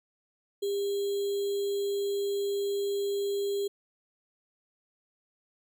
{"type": "tone with sample-and-hold", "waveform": "sine", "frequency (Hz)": 400.8, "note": "G4", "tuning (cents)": 38, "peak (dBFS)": -27, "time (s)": [0.62, 3.68], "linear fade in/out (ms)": 10, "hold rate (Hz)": 3675, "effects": []}